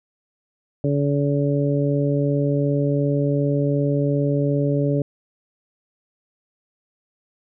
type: harmonic tone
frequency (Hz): 142.7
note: D3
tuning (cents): -49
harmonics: 1 / 2 / 3 / 4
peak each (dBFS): -20 / -23 / -25 / -26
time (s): 0.84-5.02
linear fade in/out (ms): 2
effects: none